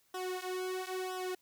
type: tone with flanger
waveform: sawtooth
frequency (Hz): 370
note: F#4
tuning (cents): 0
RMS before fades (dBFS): -38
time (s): 0.14-1.35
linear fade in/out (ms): 5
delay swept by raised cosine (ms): 0.44 to 4.34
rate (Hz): 1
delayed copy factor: -0.95
effects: white hiss -71 dBFS RMS until 1.41 s